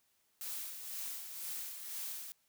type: noise with tremolo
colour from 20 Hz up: blue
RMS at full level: -41 dBFS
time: 0.41-2.32 s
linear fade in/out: 0 ms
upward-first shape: sine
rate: 2 Hz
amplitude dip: 50%
effects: white hiss -75 dBFS RMS until 2.48 s